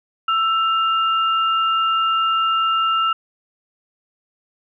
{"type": "tone pair together", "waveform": "sine", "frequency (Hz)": [1327.6, 2813], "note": ["E6", "F7"], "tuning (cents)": [12, 12], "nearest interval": "octave + minor second", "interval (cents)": 1300, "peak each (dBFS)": [-16, -24], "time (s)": [0.28, 3.13], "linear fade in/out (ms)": 5, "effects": []}